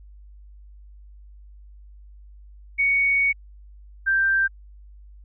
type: tone pair in turn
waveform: sine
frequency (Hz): 2231 / 1573.8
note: C#7 / G6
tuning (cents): +11 / +6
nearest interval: tritone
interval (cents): 605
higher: first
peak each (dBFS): -17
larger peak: neither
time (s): 2.78-3.33 / 4.06-4.48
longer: first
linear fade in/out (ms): 20
effects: added 50 Hz sine -43 dBFS peak until 5.24 s